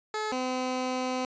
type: tone pair in turn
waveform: 15% pulse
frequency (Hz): 429.7 / 255.5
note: A4 / C4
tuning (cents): -41 / -41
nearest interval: major sixth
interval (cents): 900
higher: first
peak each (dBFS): -23 / -22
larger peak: second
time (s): 0.14-0.32 / 0.32-1.25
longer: second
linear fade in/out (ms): 2
effects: resampled to 16000 Hz